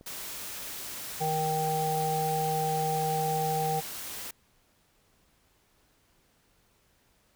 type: click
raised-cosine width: 2 ms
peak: -36 dBFS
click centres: 0.011 s
type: noise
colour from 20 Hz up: white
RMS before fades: -39 dBFS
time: 0.06-4.31 s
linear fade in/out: 5 ms
type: harmonic tone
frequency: 156.5 Hz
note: D#3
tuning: 10 cents sharp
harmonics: 1 / 3 / 5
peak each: -33 / -33 / -28 dBFS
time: 1.2-3.81 s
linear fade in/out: 20 ms
effects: pink hiss -67 dBFS RMS until 7.35 s